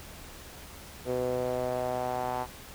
sawtooth tone with band-pass filter sweep, 125.4 Hz, B2, 27 cents sharp, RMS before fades -31 dBFS, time 1.05-2.47 s, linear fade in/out 50 ms, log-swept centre 460 to 860 Hz, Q 3.7, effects added 71 Hz sine -52 dBFS peak until 2.74 s + pink hiss -47 dBFS RMS until 2.74 s

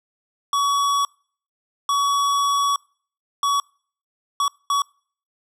square tone bursts at uneven times, 1129 Hz, C#6, 31 cents sharp, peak -18 dBFS, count 5, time 0.53-1.05 / 1.89-2.76 / 3.43-3.6 / 4.4-4.48 / 4.7-4.82 s, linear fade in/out 2 ms, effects noise-tail reverb RT60 0.5 s tail -26 dB re dry + low-pass 10000 Hz 12 dB/octave

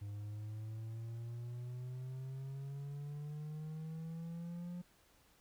triangle exponential sweep, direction up, 101.3 to 177.7 Hz, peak -40 dBFS, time 0.01-4.82 s, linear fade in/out 10 ms, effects pink hiss -69 dBFS RMS until 5.4 s

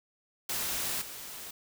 white noise with level steps, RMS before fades -33 / -43 dBFS, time 0.49-1.51 s, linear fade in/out 5 ms, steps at 1.01 s, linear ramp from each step 10 ms, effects none

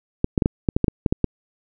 clicks, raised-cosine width 3 ms, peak -4 dBFS, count 11, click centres 0.244 / 0.378 / 0.422 / 0.459 / 0.688 / 0.765 / 0.843 / 0.882 / 1.062 / 1.125 / 1.243 s, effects none

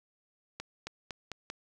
accelerating click train, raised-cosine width 0.2 ms, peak -21 dBFS, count 5, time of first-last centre 0.6-1.501 s, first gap 270 ms, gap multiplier 0.88, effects none

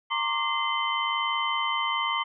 sine tone cluster, 927 / 1072 / 1173 / 2069 / 3075 Hz, A#5 / C6 / D6 / C7 / G7, -10 / +42 / -2 / -20 / -34 cents, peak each -31 dBFS, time 0.1-2.24 s, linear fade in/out 20 ms, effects none

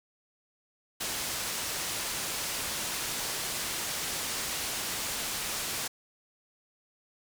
white low-pass noise, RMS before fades -34 dBFS, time 1-5.88 s, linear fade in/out 10 ms, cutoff 9800 Hz, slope 12 dB/octave, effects none

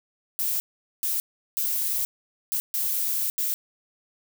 violet noise bursts at uneven times, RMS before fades -26 dBFS, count 6, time 0.39-0.6 / 1.03-1.2 / 1.57-2.05 / 2.52-2.6 / 2.74-3.3 / 3.38-3.54 s, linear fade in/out 0 ms, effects none

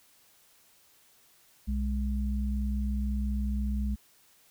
sine tone pair together, 61.98 / 207.7 Hz, B1 / G#3, +7 / 0 cents, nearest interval octave + major sixth, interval 2093 cents, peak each -28 / -33 dBFS, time 1.67-3.96 s, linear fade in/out 20 ms, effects white hiss -62 dBFS RMS until 4.5 s

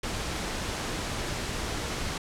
pink noise, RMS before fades -32 dBFS, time 0.03-2.18 s, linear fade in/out 5 ms, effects low-pass 8000 Hz 12 dB/octave

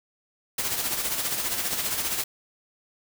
white noise with tremolo, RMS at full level -26 dBFS, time 0.58-2.24 s, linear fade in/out 5 ms, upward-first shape sine, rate 15 Hz, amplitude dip 50%, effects none

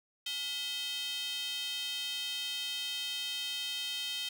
square tone with high-pass filter, 284.9 Hz, C#4, 48 cents sharp, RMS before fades -37 dBFS, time 0.26-4.29 s, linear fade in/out 5 ms, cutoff 3200 Hz, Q 4.7, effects none

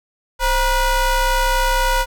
30% pulse ring-modulated tone, 493.9 Hz, B4, in tune, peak -9 dBFS, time 0.39-2.06 s, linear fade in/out 50 ms, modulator 462 Hz, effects none

